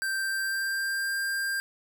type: tone with pitch glide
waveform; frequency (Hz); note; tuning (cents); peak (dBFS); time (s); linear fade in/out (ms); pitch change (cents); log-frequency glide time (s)
square; 1568 to 1592.6; G6 to G6; 0 to +27; -28; 0.02-1.6; 0; +27; 0.14-1.16
effects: none